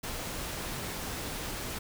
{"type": "noise", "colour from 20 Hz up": "pink", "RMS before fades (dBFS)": -37, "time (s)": [0.03, 1.79], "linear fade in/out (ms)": 10, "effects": []}